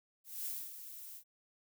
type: noise with ADSR envelope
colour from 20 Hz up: violet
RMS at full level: -39 dBFS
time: 0.24-1.24 s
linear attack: 220 ms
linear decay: 240 ms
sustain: -10 dB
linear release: 85 ms
effects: none